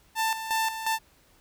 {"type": "tone with tremolo", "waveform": "sawtooth", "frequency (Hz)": 889, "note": "A5", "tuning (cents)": 18, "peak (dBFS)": -20, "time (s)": [0.15, 0.99], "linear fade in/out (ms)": 50, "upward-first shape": "square", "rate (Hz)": 2.8, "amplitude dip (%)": 65, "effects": ["pink hiss -61 dBFS RMS until 1.4 s"]}